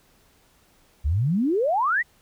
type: exponential sweep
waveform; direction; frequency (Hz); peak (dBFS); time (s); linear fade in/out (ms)
sine; up; 64.9 to 2039; -19; 1.04-2.03; 20
effects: pink hiss -60 dBFS RMS until 2.21 s

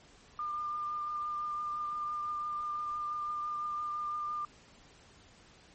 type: tone with vibrato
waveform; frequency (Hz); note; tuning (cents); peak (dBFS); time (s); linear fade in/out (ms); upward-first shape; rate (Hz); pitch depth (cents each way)
sine; 1200; D6; +37; -33; 0.39-4.45; 2; triangle; 5.9; 14
effects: pink hiss -59 dBFS RMS until 5.74 s + MP3 32 kbps

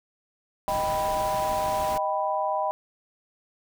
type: chord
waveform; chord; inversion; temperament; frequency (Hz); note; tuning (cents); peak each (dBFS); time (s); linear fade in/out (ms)
sine; Eb augmented; none; equal; 622.3 / 784 / 987.8; Eb5 / G5 / B5; 0 / 0 / 0; -28; 0.68-2.71; 0
type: noise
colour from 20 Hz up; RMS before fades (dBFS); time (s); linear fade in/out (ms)
pink; -36; 0.68-1.98; 5
effects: none

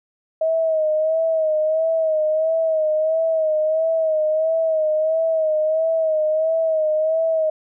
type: tone with vibrato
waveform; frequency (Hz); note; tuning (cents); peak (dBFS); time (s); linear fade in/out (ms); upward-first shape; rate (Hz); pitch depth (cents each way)
sine; 634; D#5; +32; -16; 0.41-7.5; 5; sine; 1.5; 49
effects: none

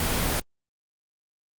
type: noise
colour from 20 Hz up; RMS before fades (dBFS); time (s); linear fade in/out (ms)
pink; -25; 0-0.4; 2
effects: Opus 24 kbps

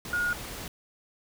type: tone in noise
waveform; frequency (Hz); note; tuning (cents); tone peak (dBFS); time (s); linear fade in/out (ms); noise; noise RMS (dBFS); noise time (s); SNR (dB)
sine; 1436; F6; +48; -25; 0.13-0.33; 2; pink; -39; 0.05-0.68; +11
effects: none

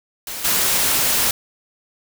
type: noise with level steps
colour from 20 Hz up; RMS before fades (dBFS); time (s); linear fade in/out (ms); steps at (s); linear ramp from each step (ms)
white; -29 / -18; 0.27-1.31; 2; 0.44; 10
effects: none

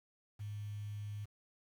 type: tone with quantisation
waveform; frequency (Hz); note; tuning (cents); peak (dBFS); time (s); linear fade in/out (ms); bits
sine; 103.83; G#2; 0; -40; 0.39-1.26; 20; 10
effects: none

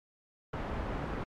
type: low-pass noise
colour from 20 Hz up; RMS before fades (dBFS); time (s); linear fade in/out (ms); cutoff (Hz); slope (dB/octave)
pink; -36; 0.53-1.24; 5; 1400; 12
effects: MP3 96 kbps

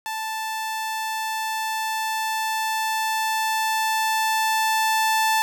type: tone with level ramp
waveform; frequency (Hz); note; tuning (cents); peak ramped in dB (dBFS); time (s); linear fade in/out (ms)
sawtooth; 880; A5; 0; -23 to -14; 0.06-5.42; 0
effects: none

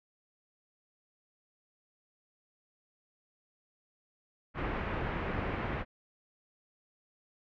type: low-pass noise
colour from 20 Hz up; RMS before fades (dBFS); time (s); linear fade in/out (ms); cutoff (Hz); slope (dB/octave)
pink; -35; 4.54-5.85; 50; 2300; 24
effects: none

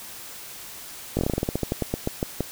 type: slowing click train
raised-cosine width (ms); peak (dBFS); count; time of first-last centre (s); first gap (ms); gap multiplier
2; -10; 18; 1.17-2.406; 19; 1.15
effects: white hiss -40 dBFS RMS until 2.51 s

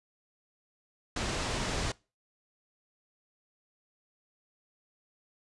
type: low-pass noise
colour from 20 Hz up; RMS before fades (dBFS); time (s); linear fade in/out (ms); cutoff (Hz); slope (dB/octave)
pink; -33; 1.16-1.92; 5; 7800; 24
effects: noise-tail reverb RT60 0.3 s tail -23 dB re dry + resampled to 24000 Hz

